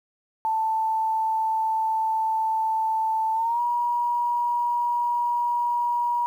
sine tone with pitch glide, 884 to 958.5 Hz, A5 to A#5, +8 to +48 cents, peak -21 dBFS, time 0.45-6.26 s, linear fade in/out 0 ms, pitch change +140 cents, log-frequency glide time 3.34-3.6 s, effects 9-bit

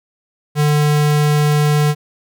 square tone, 148.8 Hz, D3, 23 cents sharp, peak -12 dBFS, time 0.55-1.95 s, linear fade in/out 50 ms, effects none

